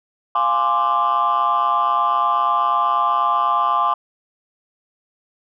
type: chord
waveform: sine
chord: D half-diminished seventh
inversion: first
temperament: equal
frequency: 698.5 / 830.6 / 1046.5 / 1174.7 Hz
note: F5 / Ab5 / C6 / D6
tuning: 0 / 0 / 0 / 0 cents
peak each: -23 / -22 / -18 / -17 dBFS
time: 0.35-3.94 s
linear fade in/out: 5 ms
effects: tanh soft clip ceiling -10 dBFS